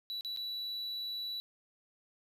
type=tone with dropouts; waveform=triangle; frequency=3941 Hz; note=B7; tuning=4 cents flat; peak=-35 dBFS; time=0.1-1.4 s; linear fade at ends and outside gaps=0 ms; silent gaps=0.209-0.248 / 0.363-0.372 s; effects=none